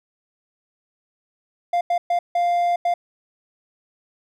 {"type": "tone bursts at uneven times", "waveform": "triangle", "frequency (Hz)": 698.5, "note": "F5", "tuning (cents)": 0, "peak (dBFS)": -15, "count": 5, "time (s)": [[1.73, 1.81], [1.9, 1.98], [2.1, 2.19], [2.35, 2.76], [2.85, 2.94]], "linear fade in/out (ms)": 5, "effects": []}